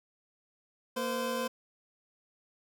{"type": "tone pair together", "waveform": "25% pulse", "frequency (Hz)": [233.1, 514], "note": ["A#3", "C5"], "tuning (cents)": [0, -31], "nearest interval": "octave + major second", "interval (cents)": 1369, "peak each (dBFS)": [-32, -29], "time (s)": [0.96, 1.48], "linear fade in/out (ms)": 10, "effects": []}